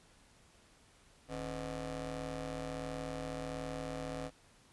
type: ring-modulated tone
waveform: 20% pulse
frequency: 116.2 Hz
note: A#2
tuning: 5 cents flat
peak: -31 dBFS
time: 1.28-4.31 s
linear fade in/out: 50 ms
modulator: 386 Hz
effects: pink hiss -64 dBFS RMS until 4.72 s + resampled to 24000 Hz